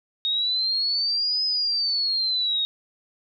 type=exponential two-way sweep; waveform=sine; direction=up then down; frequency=3729 to 5080 to 3729 Hz; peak=-21 dBFS; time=0.25-2.65 s; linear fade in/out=0 ms; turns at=1.44 s; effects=none